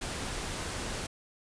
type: noise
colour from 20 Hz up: pink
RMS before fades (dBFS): -36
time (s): 0.01-1.07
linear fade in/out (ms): 10
effects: resampled to 22050 Hz